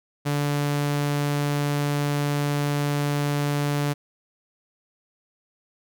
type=tone; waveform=sawtooth; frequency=144.9 Hz; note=D3; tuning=23 cents flat; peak=-18 dBFS; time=0.25-3.94 s; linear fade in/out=20 ms; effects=none